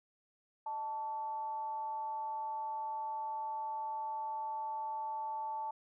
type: tone with frequency modulation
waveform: sine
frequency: 880 Hz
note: A5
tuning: in tune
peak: -36 dBFS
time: 0.66-5.71 s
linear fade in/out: 5 ms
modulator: 258 Hz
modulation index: 0.3
effects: none